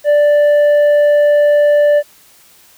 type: tone with tanh clipping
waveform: sine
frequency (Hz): 587.3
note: D5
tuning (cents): 0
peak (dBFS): -8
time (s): 0.04-2.03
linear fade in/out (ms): 50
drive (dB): 5
effects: white hiss -46 dBFS RMS until 2.77 s